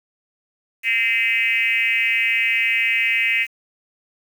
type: tone with frequency modulation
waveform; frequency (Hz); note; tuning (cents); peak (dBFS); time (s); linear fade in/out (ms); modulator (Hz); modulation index
sine; 2309; D7; -30; -16; 0.83-3.47; 50; 236; 1.7
effects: 7-bit